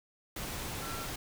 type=tone in noise; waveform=sine; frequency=1351 Hz; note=E6; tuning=42 cents sharp; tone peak=-43 dBFS; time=0.82-1.05 s; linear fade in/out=5 ms; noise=pink; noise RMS=-39 dBFS; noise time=0.36-1.16 s; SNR=-7 dB; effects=none